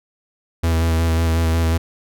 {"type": "tone with vibrato", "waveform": "45% pulse", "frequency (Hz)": 82.1, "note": "E2", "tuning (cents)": -6, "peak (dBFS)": -15, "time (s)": [0.63, 1.78], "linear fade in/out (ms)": 10, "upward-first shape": "square", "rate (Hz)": 5.5, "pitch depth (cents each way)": 19, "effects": []}